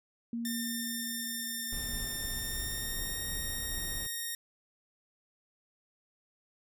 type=tone with exponential decay; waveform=sine; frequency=233.3 Hz; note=A#3; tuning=2 cents sharp; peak=-32 dBFS; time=0.33-3.78 s; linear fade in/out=2 ms; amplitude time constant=750 ms
type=tone with pitch glide; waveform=5% pulse; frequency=1805 to 1855.7 Hz; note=A6 to A#6; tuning=+44 to -8 cents; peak=-25 dBFS; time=0.45-4.35 s; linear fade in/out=2 ms; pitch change=+48 cents; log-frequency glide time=2.21-3.24 s
type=noise; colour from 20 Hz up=brown; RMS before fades=-41 dBFS; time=1.72-4.07 s; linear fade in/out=5 ms
effects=none